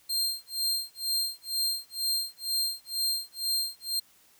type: tone with tremolo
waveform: sawtooth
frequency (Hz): 4186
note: C8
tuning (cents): 0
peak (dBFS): -22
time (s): 0.09-4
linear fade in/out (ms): 10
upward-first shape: sine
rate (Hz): 2.1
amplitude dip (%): 100
effects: white hiss -61 dBFS RMS until 4.39 s